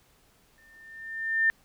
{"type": "tone with exponential growth", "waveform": "sine", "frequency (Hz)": 1800, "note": "A6", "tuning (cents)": 39, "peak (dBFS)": -18, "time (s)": [0.58, 1.5], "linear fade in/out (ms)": 0, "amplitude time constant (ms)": 200, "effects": ["pink hiss -63 dBFS RMS until 1.64 s"]}